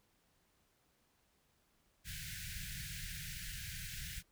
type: band-stop noise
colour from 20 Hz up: pink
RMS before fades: -45 dBFS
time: 2.04-4.23 s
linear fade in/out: 50 ms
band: 180 to 1500 Hz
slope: 96 dB/octave
effects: pink hiss -75 dBFS RMS until 4.31 s